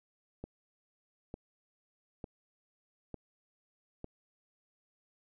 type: click train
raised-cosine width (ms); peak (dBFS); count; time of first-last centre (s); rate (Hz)
2; -28; 5; 0.44-4.044; 1.11
effects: none